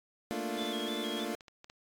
25% pulse chord, Bb major seventh, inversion third, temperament equal, 220 / 233.1 / 293.7 / 349.2 Hz, A3 / Bb3 / D4 / F4, 0 / 0 / 0 / 0 cents, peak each -36 dBFS, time 0.31-1.35 s, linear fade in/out 0 ms
sine tone with vibrato, 3381 Hz, G#7, 30 cents sharp, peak -39 dBFS, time 0.57-1.26 s, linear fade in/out 20 ms, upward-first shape square, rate 3.2 Hz, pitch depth 54 cents each way
clicks, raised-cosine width 0.2 ms, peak -33 dBFS, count 8, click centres 0.793 / 0.886 / 0.974 / 1.201 / 1.408 / 1.482 / 1.644 / 1.699 s
effects AAC 64 kbps

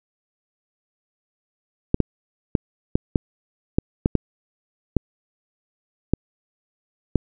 clicks, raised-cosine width 3 ms, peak -3 dBFS, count 11, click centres 1.944 / 2.003 / 2.552 / 2.955 / 3.158 / 3.785 / 4.059 / 4.153 / 4.967 / 6.136 / 7.157 s, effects none

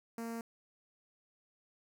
sawtooth tone with notch filter, 230 Hz, A#3, 23 cents flat, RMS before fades -41 dBFS, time 0.18-0.41 s, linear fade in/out 2 ms, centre 3400 Hz, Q 0.91, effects none

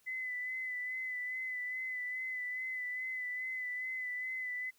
sine tone with vibrato, 2013 Hz, B6, 33 cents sharp, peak -36 dBFS, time 0.06-4.71 s, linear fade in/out 20 ms, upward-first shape sine, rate 2.4 Hz, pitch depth 27 cents each way, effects white hiss -70 dBFS RMS until 4.78 s

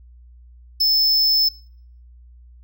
square tone, 5250 Hz, E8, 8 cents flat, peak -15 dBFS, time 0.8-1.49 s, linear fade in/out 10 ms, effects noise-tail reverb RT60 0.6 s tail -25 dB re dry + added 60 Hz sine -43 dBFS peak until 2.63 s

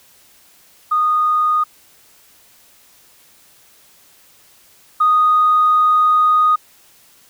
sine tone pair in turn, 1234 / 1241 Hz, D#6 / D#6, -15 / -5 cents, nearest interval unison, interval 10 cents, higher second, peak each -12 / -9 dBFS, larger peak second, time 0.91-1.64 / 5-6.56 s, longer second, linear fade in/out 10 ms, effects tanh soft clip ceiling -5 dBFS + white hiss -50 dBFS RMS until 7.29 s

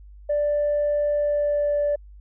sine tone with pitch glide, 587.3 to 583.2 Hz, D5 to D5, 0 to -12 cents, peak -18 dBFS, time 0.29-1.96 s, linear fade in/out 10 ms, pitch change -12 cents, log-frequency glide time 1.14-1.8 s, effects tanh soft clip ceiling -16 dBFS + added 50 Hz sine -42 dBFS peak until 2.2 s

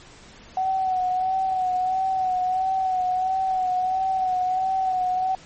sine tone with vibrato, 748 Hz, F#5, 19 cents sharp, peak -20 dBFS, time 0.57-5.35 s, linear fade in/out 2 ms, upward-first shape sine, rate 1.5 Hz, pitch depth 35 cents each way, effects pink hiss -47 dBFS RMS until 5.45 s + MP3 32 kbps

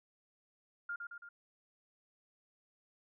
sine tone with echo, 1407 Hz, F6, 12 cents sharp, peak -37 dBFS, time 0.89-0.96 s, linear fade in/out 5 ms, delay 110 ms, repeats 3, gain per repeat -4 dB, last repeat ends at 1.29 s, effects none

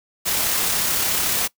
white noise with amplitude modulation, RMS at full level -20 dBFS, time 0.25-1.48 s, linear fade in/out 20 ms, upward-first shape sine, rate 33.7 Hz, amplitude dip 25%, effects noise-tail reverb RT60 0.1 s tail -21 dB re dry

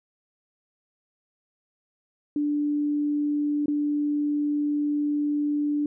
sine tone with dropouts, 293.7 Hz, D4, in tune, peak -22 dBFS, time 2.36-5.86 s, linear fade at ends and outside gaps 2 ms, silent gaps 3.659-3.681 s, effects none

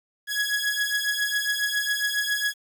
sawtooth beating tone pair, 1669 / 1676.3 Hz, G#6 / G#6, +8 / +16 cents, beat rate 7.3 Hz, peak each -23 dBFS, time 0.27-2.54 s, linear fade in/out 50 ms, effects 9-bit

